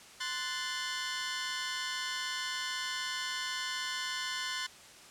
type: chord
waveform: 15% pulse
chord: F# diminished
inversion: second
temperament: equal with one note detuned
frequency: 1038.7 / 1480 / 1760 Hz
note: C6 / F#6 / A6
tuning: -13 / 0 / 0 cents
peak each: -32 dBFS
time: 0.2-4.67 s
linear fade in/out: 10 ms
effects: white hiss -53 dBFS RMS until 5.1 s + low-pass 8000 Hz 12 dB/octave